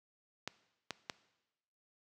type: clicks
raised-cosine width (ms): 0.2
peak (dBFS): -20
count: 3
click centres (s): 0.476 / 0.907 / 1.098
effects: noise-tail reverb RT60 1.0 s tail -18 dB re dry + high-pass 100 Hz 12 dB/octave